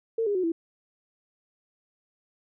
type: tone with pitch steps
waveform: sine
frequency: 453.1 / 408.4 / 368 / 331.7 Hz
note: A#4 / G#4 / F#4 / E4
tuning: -49 / -29 / -9 / +11 cents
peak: -23 dBFS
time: 0.18-0.52 s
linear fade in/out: 5 ms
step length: 85 ms
effects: none